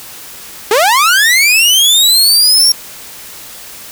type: linear sweep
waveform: sawtooth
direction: up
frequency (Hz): 392 to 5588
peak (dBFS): -3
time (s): 0.71-2.72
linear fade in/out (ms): 2
effects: white hiss -31 dBFS RMS until 3.91 s